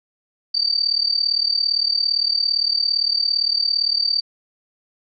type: tone with amplitude modulation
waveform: sine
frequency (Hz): 4621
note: D8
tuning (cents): -29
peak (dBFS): -13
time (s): 0.54-4.21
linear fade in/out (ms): 10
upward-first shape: sine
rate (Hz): 37.6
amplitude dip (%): 85
effects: none